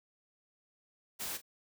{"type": "noise with echo", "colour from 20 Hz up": "white", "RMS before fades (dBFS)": -39, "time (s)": [1.19, 1.38], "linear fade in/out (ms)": 20, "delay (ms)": 37, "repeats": 1, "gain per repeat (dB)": -13, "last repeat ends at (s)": 1.417, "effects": []}